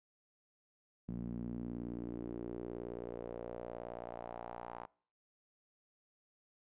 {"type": "tone with band-pass filter sweep", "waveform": "sawtooth", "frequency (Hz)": 59, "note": "A#1", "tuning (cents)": 22, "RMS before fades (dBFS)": -44, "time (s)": [1.08, 4.86], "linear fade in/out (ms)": 10, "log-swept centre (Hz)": [200, 900], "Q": 2.9, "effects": ["noise-tail reverb RT60 0.5 s tail -24 dB re dry", "resampled to 8000 Hz"]}